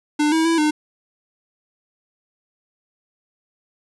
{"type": "tone with pitch steps", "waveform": "square", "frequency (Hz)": [298.8, 322.1, 330.7, 303.3], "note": ["D4", "E4", "E4", "D#4"], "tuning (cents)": [30, -40, 6, -44], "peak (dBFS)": -16, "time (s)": [0.19, 0.71], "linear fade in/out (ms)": 10, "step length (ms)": 130, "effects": ["resampled to 24000 Hz"]}